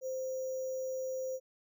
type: tone with sample-and-hold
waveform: sine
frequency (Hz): 521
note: C5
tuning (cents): -7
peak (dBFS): -34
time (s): 0.01-1.4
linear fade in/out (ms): 50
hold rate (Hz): 6300
effects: none